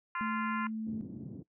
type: harmonic tone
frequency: 346.5 Hz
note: F4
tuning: 14 cents flat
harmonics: 3 / 4 / 5 / 6 / 7 / 8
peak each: -36 / -38 / -42 / -45 / -48 / -50 dBFS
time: 0.15-0.67 s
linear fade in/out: 2 ms
type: tone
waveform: sine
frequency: 220 Hz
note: A3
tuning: in tune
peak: -34 dBFS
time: 0.21-1.01 s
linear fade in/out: 0 ms
type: band-pass noise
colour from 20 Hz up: white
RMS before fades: -44 dBFS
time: 0.86-1.43 s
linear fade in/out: 10 ms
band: 110 to 270 Hz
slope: 24 dB/octave
effects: noise-tail reverb RT60 0.1 s tail -20 dB re dry